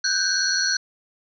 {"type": "tone cluster", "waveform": "sine", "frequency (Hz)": [1505, 1584, 4222, 4401, 5840], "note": ["F#6", "G6", "C8", "C#8", "F#8"], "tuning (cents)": [29, 18, 15, -13, -24], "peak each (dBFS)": -26, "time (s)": [0.04, 0.77], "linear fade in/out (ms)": 5, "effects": []}